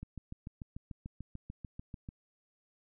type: click train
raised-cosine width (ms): 5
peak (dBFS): -30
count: 15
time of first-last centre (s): 0.03-2.089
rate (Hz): 6.8
effects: none